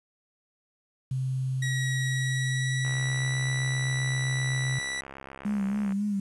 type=tone; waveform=sine; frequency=130.6 Hz; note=C3; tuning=3 cents flat; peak=-26 dBFS; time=1.11-4.79 s; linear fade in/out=5 ms
type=tone with pitch glide; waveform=sawtooth; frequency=1913 to 1961.1 Hz; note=A#6 to B6; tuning=+44 to -13 cents; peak=-27 dBFS; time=1.62-5.01 s; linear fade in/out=5 ms; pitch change=+43 cents; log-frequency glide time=2.05-3.36 s
type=click train; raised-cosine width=0.5 ms; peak=-26 dBFS; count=209; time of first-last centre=2.85-5.922 s; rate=67.7 Hz
type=tone with vibrato; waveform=sine; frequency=202.1 Hz; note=G#3; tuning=47 cents flat; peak=-25 dBFS; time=5.45-6.2 s; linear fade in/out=5 ms; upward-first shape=sine; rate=3.7 Hz; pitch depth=56 cents each way
effects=resampled to 24000 Hz + 9-bit